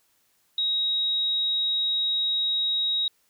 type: tone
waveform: sine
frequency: 3800 Hz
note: A#7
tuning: 33 cents sharp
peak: -22 dBFS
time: 0.58-3.08 s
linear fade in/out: 2 ms
effects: white hiss -67 dBFS RMS until 3.29 s